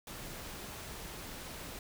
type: noise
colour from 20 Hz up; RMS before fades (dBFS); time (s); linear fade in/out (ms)
pink; -45; 0.07-1.79; 2
effects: none